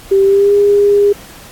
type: tone with pitch glide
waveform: sine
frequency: 390.6 to 406.7 Hz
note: G4 to G#4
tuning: -6 to -36 cents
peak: -6 dBFS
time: 0.11-1.13 s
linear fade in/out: 10 ms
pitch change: +70 cents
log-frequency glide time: 0.24-0.53 s
effects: pink hiss -36 dBFS RMS until 1.51 s + AAC 64 kbps